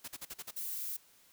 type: noise bursts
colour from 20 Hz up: white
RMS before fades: -43 dBFS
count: 6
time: 0.04-0.512 s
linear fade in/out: 10 ms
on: 42 ms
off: 44 ms
type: noise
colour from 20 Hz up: violet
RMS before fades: -39 dBFS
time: 0.56-0.97 s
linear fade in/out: 10 ms
effects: white hiss -64 dBFS RMS until 1.32 s